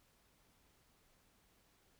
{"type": "silence", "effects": ["pink hiss -72 dBFS RMS until 1.99 s"]}